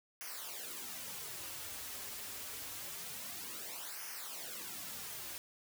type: noise with flanger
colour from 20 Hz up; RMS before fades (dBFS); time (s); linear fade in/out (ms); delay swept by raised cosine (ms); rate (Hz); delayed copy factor
white; -45; 0.21-5.38; 0; 0.25 to 6.15; 0.26; -0.75
effects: none